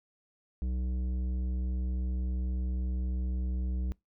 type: tone with tanh clipping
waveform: sine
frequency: 62.6 Hz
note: B1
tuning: 24 cents sharp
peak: -31 dBFS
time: 0.62-3.92 s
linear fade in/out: 0 ms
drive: 11 dB
effects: noise-tail reverb RT60 0.2 s tail -25 dB re dry